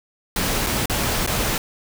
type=noise with dropouts; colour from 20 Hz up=pink; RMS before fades=-22 dBFS; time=0.36-1.58 s; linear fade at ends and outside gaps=2 ms; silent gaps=0.665-0.668 / 0.858-0.897 / 1.264-1.274 s; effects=none